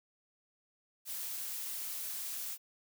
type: noise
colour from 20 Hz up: blue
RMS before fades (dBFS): -40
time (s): 1.05-2.58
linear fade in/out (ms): 50
effects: none